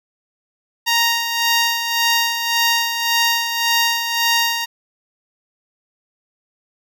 10% pulse tone with tremolo, 932.3 Hz, A#5, in tune, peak -5 dBFS, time 0.86-4.66 s, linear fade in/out 20 ms, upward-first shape sine, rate 1.8 Hz, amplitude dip 55%, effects none

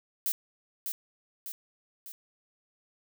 violet noise with echo, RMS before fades -29 dBFS, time 0.26-0.32 s, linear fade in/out 0 ms, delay 600 ms, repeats 3, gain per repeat -5 dB, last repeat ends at 2.12 s, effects none

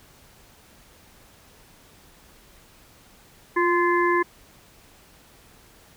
harmonic tone with a mistuned harmonic, 345.7 Hz, F4, 18 cents flat, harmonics 1 / 3 / 5 / 6, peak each -21 / -22 / -26 / -30 dBFS, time 3.56-4.23 s, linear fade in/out 10 ms, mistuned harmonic 1, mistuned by +24 cents, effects pink hiss -53 dBFS RMS until 5.96 s

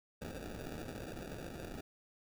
blue noise with sample-and-hold, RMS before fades -45 dBFS, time 0.21-1.81 s, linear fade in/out 10 ms, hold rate 1050 Hz, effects none

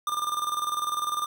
square tone with tremolo, 1200 Hz, D6, 37 cents sharp, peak -25 dBFS, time 0.07-1.26 s, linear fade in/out 2 ms, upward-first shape square, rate 20 Hz, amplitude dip 60%, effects none

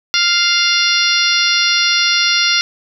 harmonic tone with a mistuned harmonic, 698.5 Hz, F5, in tune, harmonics 2 / 3 / 4 / 5 / 6 / 7 / 8, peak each -19 / -19 / -19 / -19 / -19 / -19 / -19 dBFS, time 0.14-2.61 s, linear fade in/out 0 ms, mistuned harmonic 6, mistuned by +19 cents, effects none

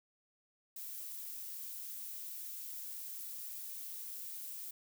violet noise, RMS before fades -45 dBFS, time 0.76-4.71 s, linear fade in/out 5 ms, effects none

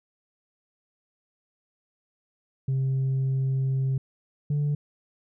sine tone pair in turn, 133.2 / 146.16 Hz, C3 / D3, +31 / -8 cents, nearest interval major second, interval 161 cents, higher second, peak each -20 dBFS, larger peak neither, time 2.68-3.98 / 4.5-4.75 s, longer first, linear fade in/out 5 ms, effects tanh soft clip ceiling -21 dBFS

